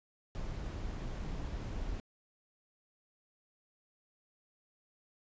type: noise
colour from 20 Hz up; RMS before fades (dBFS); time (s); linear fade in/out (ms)
brown; -39; 0.35-2; 0
effects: resampled to 16000 Hz